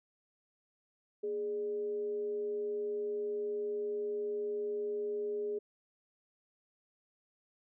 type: tone with frequency modulation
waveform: sine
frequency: 415.3 Hz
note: G#4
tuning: in tune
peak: -33 dBFS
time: 1.23-5.59 s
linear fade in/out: 10 ms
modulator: 179 Hz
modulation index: 0.22
effects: none